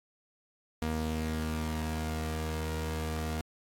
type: tone pair together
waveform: sawtooth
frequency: 78.72 / 235.9 Hz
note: D#2 / A#3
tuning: +21 / +21 cents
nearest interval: octave + perfect fifth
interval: 1900 cents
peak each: -29 / -32 dBFS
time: 0.82-3.41 s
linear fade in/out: 0 ms
effects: AAC 64 kbps